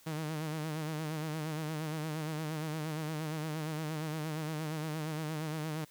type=tone with vibrato; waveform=sawtooth; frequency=155.56 Hz; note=D#3; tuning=in tune; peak=-31 dBFS; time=0.06-5.85 s; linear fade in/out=10 ms; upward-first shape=sine; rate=8.6 Hz; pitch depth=61 cents each way; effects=white hiss -61 dBFS RMS until 5.9 s